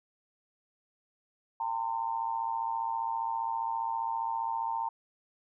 sine tone with amplitude modulation, 911 Hz, A#5, 40 cents flat, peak -26 dBFS, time 1.6-4.89 s, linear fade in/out 5 ms, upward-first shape sine, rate 115 Hz, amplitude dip 80%, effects none

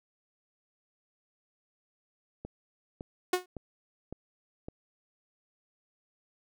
click train, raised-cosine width 2 ms, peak -26 dBFS, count 5, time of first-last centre 2.45-4.685 s, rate 1.79 Hz
sawtooth tone with exponential decay, 363.4 Hz, F#4, 31 cents flat, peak -18 dBFS, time 3.33-3.46 s, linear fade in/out 5 ms, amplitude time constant 27 ms
effects none

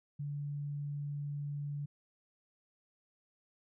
sine tone, 144.5 Hz, D3, 28 cents flat, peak -36 dBFS, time 0.19-1.86 s, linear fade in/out 10 ms, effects none

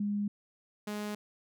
sine / sawtooth tone pair in turn, 205 / 208.8 Hz, G#3 / G#3, -22 / +10 cents, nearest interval unison, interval 32 cents, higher second, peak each -29 / -31 dBFS, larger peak first, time 0-0.28 / 0.87-1.15 s, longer neither, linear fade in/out 5 ms, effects none

